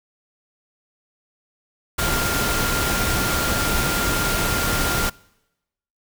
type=tone in noise; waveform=sine; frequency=1396.9 Hz; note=F6; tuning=in tune; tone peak=-26 dBFS; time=1.98-5.1 s; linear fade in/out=10 ms; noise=pink; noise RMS=-22 dBFS; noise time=1.98-5.1 s; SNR=-7 dB; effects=noise-tail reverb RT60 0.9 s tail -24 dB re dry